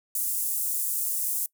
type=high-pass noise; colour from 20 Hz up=pink; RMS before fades=-28 dBFS; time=0.15-1.46 s; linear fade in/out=2 ms; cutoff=8800 Hz; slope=24 dB/octave; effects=noise-tail reverb RT60 0.1 s tail -23 dB re dry